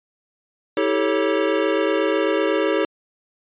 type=chord; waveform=square; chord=A dominant seventh; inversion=second; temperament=equal with one note detuned; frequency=322.1 / 392 / 440 / 554.4 Hz; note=E4 / G4 / A4 / C#5; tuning=-40 / 0 / 0 / 0 cents; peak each=-24 dBFS; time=0.77-2.85 s; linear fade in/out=2 ms; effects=resampled to 8000 Hz